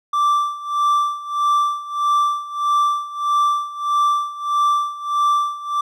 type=tone with tremolo; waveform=triangle; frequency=1172 Hz; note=D6; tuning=4 cents flat; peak=-11 dBFS; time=0.13-5.81 s; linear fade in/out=5 ms; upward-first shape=sine; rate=1.6 Hz; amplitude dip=85%; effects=none